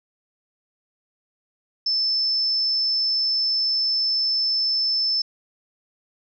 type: tone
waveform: sine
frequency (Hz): 5274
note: E8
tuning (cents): 0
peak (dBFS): -19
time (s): 1.86-5.22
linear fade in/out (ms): 5
effects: none